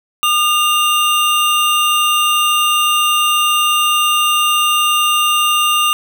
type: tone pair together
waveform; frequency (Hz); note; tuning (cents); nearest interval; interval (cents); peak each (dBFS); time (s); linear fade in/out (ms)
square; 1213.4 / 2794; D#6 / F7; -44 / 0; octave + major second; 1444; -15; 0.23-5.93; 0
effects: none